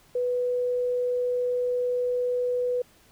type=tone; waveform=sine; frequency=493.9 Hz; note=B4; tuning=in tune; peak=-23 dBFS; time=0.15-2.82 s; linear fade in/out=5 ms; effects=pink hiss -58 dBFS RMS until 3.11 s